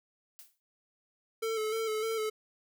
blue noise with exponential decay, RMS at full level -47 dBFS, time 0.39-0.6 s, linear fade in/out 0 ms, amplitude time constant 44 ms
square tone with vibrato, 440.3 Hz, A4, 1 cent sharp, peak -31 dBFS, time 1.42-2.3 s, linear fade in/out 10 ms, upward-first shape square, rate 3.3 Hz, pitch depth 31 cents each way
effects none

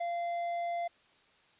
sine tone with tanh clipping, 690 Hz, F5, 21 cents flat, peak -33 dBFS, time 0-0.88 s, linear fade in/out 10 ms, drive 7 dB, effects white hiss -65 dBFS RMS until 1.59 s + resampled to 8000 Hz

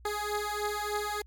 15% pulse beating tone pair, 415.3 / 418.6 Hz, G#4 / G#4, 0 / +14 cents, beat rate 3.3 Hz, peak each -27 dBFS, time 0.05-1.22 s, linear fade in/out 5 ms, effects added 60 Hz sine -50 dBFS peak until 1.26 s + MP3 96 kbps

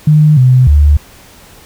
sine tone with pitch steps, 152.3 / 127.7 / 73.3 Hz, D#3 / C3 / D2, -37 / -42 / -3 cents, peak -3 dBFS, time 0.07-0.97 s, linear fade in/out 5 ms, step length 300 ms, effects pink hiss -39 dBFS RMS until 1.65 s

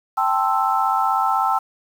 sine chord, A minor seventh, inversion third, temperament equal, 784 / 880 / 1046.5 / 1318.5 Hz, G5 / A5 / C6 / E6, 0 / 0 / 0 / 0 cents, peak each -21 / -22 / -25 / -21 dBFS, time 0.17-1.59 s, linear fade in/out 10 ms, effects 7-bit

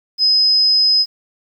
sine tone, 5060 Hz, D#8, 28 cents sharp, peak -10 dBFS, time 0.18-1.06 s, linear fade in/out 50 ms, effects 8-bit

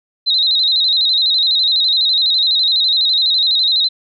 sine tone with vibrato, 3920 Hz, B7, 14 cents flat, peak -11 dBFS, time 0.26-3.89 s, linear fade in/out 20 ms, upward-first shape square, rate 12 Hz, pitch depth 65 cents each way, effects none

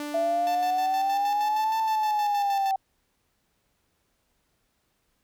sawtooth tone with exponential decay, 294.4 Hz, D4, 4 cents sharp, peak -27 dBFS, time 0-2.63 s, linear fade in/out 2 ms, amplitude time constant 570 ms
sine exponential two-way sweep, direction up then down, 663 to 891 to 768 Hz, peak -22 dBFS, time 0.14-2.76 s, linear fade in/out 5 ms, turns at 1.78 s
10% pulse tone with tremolo, 885 Hz, A5, 10 cents sharp, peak -27 dBFS, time 0.47-2.71 s, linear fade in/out 0 ms, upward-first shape square, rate 6.4 Hz, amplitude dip 60%
effects pink hiss -72 dBFS RMS until 5.23 s

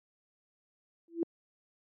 sine tone with exponential growth, 335.6 Hz, E4, 31 cents sharp, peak -23 dBFS, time 1.08-1.23 s, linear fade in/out 1 ms, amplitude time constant 32 ms, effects high-pass 200 Hz 12 dB/octave

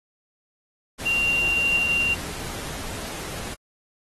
sine tone in noise, 2770 Hz, F7, 15 cents flat, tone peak -19 dBFS, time 1.05-2.15 s, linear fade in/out 20 ms, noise pink, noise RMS -34 dBFS, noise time 0.98-3.55 s, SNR +12 dB, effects AAC 32 kbps

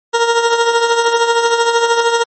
20% pulse tone with tremolo, 466.2 Hz, A#4, in tune, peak -3 dBFS, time 0.13-2.24 s, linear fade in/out 20 ms, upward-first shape triangle, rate 13 Hz, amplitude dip 65%, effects MP3 32 kbps

